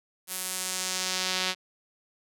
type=tone with band-pass filter sweep; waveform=sawtooth; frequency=185.3 Hz; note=F#3; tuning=3 cents sharp; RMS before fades=-31 dBFS; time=0.27-1.55 s; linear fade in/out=50 ms; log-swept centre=12000 to 3700 Hz; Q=1.2; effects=none